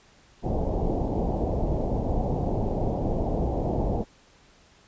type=low-pass noise; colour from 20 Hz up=pink; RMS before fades=-26 dBFS; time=0.42-4.05 s; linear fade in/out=50 ms; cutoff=820 Hz; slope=48 dB/octave; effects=pink hiss -57 dBFS RMS until 4.87 s + resampled to 16000 Hz